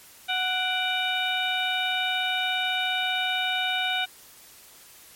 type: harmonic tone with a mistuned harmonic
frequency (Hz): 740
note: F#5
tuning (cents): 0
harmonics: 1 / 2 / 3 / 4 / 5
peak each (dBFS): -30 / -30 / -30 / -30 / -30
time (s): 0.28-4.06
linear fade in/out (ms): 20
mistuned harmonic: 3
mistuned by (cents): +95
effects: white hiss -50 dBFS RMS until 5.15 s + MP3 64 kbps